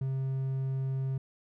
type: tone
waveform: triangle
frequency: 133.4 Hz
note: C3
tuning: 34 cents sharp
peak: -27 dBFS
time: 0.01-1.18 s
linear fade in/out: 5 ms
effects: none